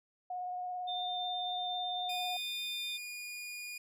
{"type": "tone with vibrato", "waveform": "sine", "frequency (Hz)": 725, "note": "F#5", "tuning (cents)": -35, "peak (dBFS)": -36, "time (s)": [0.3, 2.37], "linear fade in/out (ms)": 5, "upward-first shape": "sine", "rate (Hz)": 18, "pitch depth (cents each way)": 14}
{"type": "tone", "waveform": "sine", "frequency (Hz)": 3598, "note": "A7", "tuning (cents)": 38, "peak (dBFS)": -37, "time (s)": [0.87, 2.98], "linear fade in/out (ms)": 20}
{"type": "tone with pitch glide", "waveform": "sawtooth", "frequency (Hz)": [2457, 2441], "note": ["D#7", "D#7"], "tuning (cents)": [-22, -34], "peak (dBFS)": -38, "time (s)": [2.09, 3.78], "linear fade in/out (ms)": 5, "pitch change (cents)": -12, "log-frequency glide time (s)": [2.66, 2.92]}
{"effects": []}